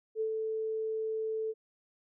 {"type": "tone with ADSR envelope", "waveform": "sine", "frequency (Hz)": 440, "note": "A4", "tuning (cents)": 0, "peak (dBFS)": -28, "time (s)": [0.15, 1.54], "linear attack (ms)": 57, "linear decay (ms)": 86, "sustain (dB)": -3, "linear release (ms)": 39, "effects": []}